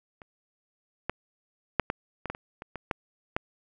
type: clicks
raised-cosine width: 0.5 ms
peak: -30 / -13 / -6 / -12 / -19 / -17 / -26 / -24 / -21 / -12 / -11 dBFS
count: 11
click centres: 0.218 / 1.096 / 1.797 / 1.901 / 2.257 / 2.3 / 2.349 / 2.621 / 2.757 / 2.912 / 3.365 s
effects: none